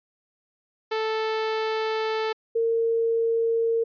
sawtooth / sine tone pair in turn, 439.5 / 457.7 Hz, A4 / A#4, -2 / -32 cents, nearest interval minor second, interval 70 cents, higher second, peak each -20 dBFS, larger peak neither, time 0.91-2.33 / 2.55-3.84 s, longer first, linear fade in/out 10 ms, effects resampled to 11025 Hz

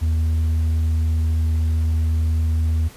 triangle tone with tanh clipping, 80 Hz, D#2, 49 cents sharp, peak -17 dBFS, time 0.01-2.89 s, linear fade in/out 20 ms, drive 8 dB, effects pink hiss -44 dBFS RMS until 2.96 s + resampled to 32000 Hz

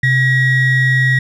triangle ring-modulated tone, 890 Hz, A5, 20 cents sharp, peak -5 dBFS, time 0.03-1.19 s, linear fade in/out 5 ms, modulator 1020 Hz, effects none

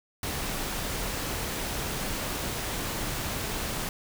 pink noise, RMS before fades -32 dBFS, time 0.23-3.89 s, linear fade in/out 2 ms, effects none

